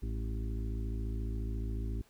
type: harmonic tone with a mistuned harmonic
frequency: 54.3 Hz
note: A1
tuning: 22 cents flat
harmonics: 1 / 2 / 4 / 5 / 6 / 7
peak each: -34 / -40 / -46 / -48 / -50 / -51 dBFS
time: 0.02-2.02 s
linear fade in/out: 10 ms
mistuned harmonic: 7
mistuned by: +56 cents
effects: pink hiss -66 dBFS RMS until 2.09 s